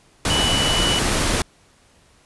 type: tone in noise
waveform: sine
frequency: 2960 Hz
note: F#7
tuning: in tune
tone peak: -20 dBFS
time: 0.3-0.99 s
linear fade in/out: 2 ms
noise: pink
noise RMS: -20 dBFS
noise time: 0.25-1.42 s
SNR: -3 dB
effects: pink hiss -55 dBFS RMS until 2.25 s + resampled to 24000 Hz